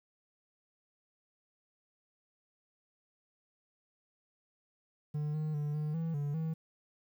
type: tone with pitch steps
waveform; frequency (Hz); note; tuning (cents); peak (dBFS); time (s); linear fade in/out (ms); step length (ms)
triangle; 149.7 / 154.2 / 147.6 / 151.6 / 163.9 / 144.4 / 160.6; D3 / D#3 / D3 / D#3 / E3 / D3 / E3; +33 / -15 / +9 / -45 / -10 / -29 / -45; -30; 5.14-6.54; 10; 200
effects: 11-bit